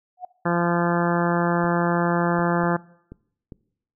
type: tone with exponential growth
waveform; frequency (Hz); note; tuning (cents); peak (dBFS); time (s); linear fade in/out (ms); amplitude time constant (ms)
sine; 728; F#5; -28; -26; 0.17-0.25; 5; 17
type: harmonic tone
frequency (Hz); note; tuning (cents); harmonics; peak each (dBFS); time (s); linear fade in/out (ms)
172.4; F3; -22; 1 / 2 / 3 / 4 / 5 / 6 / 7 / 8 / 9 / 10; -23 / -26 / -28 / -29 / -30 / -31 / -31 / -32 / -33 / -33; 0.45-2.77; 10
type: clicks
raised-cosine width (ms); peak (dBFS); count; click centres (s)
3; -25; 5; 1.643 / 2.392 / 2.636 / 3.12 / 3.522
effects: noise-tail reverb RT60 0.7 s tail -21 dB re dry